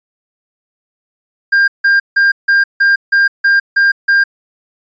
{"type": "tone bursts", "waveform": "triangle", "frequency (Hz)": 1600, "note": "G6", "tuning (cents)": 35, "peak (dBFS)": -5, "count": 9, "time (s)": [1.52, 4.24], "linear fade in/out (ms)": 10, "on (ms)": 160, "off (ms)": 160, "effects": ["resampled to 16000 Hz"]}